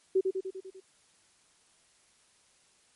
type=tone with echo; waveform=sine; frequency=380 Hz; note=F#4; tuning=46 cents sharp; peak=-21 dBFS; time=0.15-0.21 s; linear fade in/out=10 ms; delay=99 ms; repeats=6; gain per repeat=-4 dB; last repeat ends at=0.804 s; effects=white hiss -65 dBFS RMS until 2.95 s + MP3 48 kbps